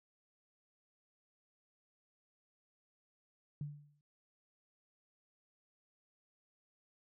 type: tone with exponential decay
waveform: sine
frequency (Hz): 146.4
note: D3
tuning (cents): -5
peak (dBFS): -36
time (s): 3.61-4.01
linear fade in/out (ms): 2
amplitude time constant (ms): 86
effects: none